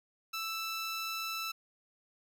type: tone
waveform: 15% pulse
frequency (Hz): 1323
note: E6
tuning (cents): +6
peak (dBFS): -29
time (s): 0.33-1.52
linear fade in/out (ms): 10
effects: none